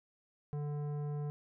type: tone with tanh clipping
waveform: sine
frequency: 146.83 Hz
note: D3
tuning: in tune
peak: -37 dBFS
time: 0.53-1.3 s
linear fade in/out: 0 ms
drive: 13 dB
effects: none